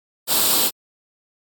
white noise with comb filter, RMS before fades -17 dBFS, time 0.27-0.71 s, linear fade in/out 50 ms, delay 0.24 ms, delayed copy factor +0.6, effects high-pass 200 Hz 12 dB/octave + MP3 96 kbps

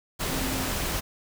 sine tone in noise, 261.6 Hz, C4, in tune, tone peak -34 dBFS, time 0.28-0.72 s, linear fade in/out 20 ms, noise pink, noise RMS -29 dBFS, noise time 0.19-1.01 s, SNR -8 dB, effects none

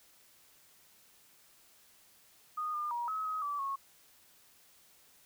sine tone with pitch steps, 1234 / 1205 / 952 / 1281 / 1266 / 1156 / 1097 Hz, D#6 / D6 / A#5 / E6 / D#6 / D6 / C#6, -15 / +44 / +36 / -50 / +30 / -28 / -18 cents, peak -33 dBFS, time 2.57-3.76 s, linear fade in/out 10 ms, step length 170 ms, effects white hiss -63 dBFS RMS until 5.25 s

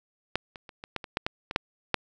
clicks, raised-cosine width 0.3 ms, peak -9 / -25 / -28 / -23 / -14 / -22 / -10 / -11 / -18 / -6 / -6 dBFS, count 11, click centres 0.356 / 0.558 / 0.692 / 0.839 / 0.963 / 1.042 / 1.171 / 1.265 / 1.511 / 1.561 / 1.943 s, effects none

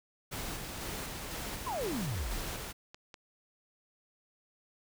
pink noise with tremolo, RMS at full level -39 dBFS, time 0.31-2.73 s, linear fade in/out 20 ms, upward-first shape square, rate 2 Hz, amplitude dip 25%
clicks, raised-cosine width 0.2 ms, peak -30 dBFS, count 4, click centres 0.933 / 2.179 / 2.945 / 3.142 s
sine exponential sweep, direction down, 1108.7 to 30.87 Hz, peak -33 dBFS, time 1.66-2.39 s, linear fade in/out 10 ms
effects none

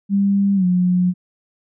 sine tone with pitch glide, 198.8 to 180.21 Hz, G3 to F#3, +25 to -45 cents, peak -13 dBFS, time 0.09-1.14 s, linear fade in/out 50 ms, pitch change -170 cents, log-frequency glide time 0.55-0.65 s, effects none

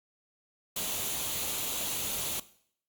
white noise with comb filter, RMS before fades -33 dBFS, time 0.76-2.4 s, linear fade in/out 5 ms, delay 0.29 ms, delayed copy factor +0.5, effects noise-tail reverb RT60 0.6 s tail -17 dB re dry + Opus 48 kbps

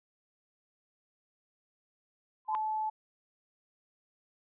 sine tone with exponential growth, 1023 Hz, C6, 39 cents flat, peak -26 dBFS, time 2.45-2.55 s, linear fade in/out 0 ms, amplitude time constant 20 ms
sine tone, 866 Hz, A5, 28 cents flat, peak -30 dBFS, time 2.48-2.9 s, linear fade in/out 10 ms
effects resampled to 8000 Hz

